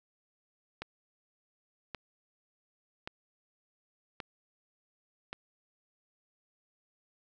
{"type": "click train", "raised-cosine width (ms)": 0.3, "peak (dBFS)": -22, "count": 5, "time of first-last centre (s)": [0.82, 5.33], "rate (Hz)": 0.887, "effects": []}